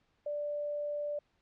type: tone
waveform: sine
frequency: 587.3 Hz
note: D5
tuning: in tune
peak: -33 dBFS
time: 0.26-1.19 s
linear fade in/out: 5 ms
effects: pink hiss -74 dBFS RMS until 1.41 s + low-pass 4000 Hz 12 dB/octave